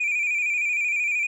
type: tone with vibrato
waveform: sine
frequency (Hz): 2400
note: D7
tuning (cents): +37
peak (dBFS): -19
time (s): 0-1.27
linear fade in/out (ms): 10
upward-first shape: square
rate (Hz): 13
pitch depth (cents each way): 45
effects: tanh soft clip ceiling -20 dBFS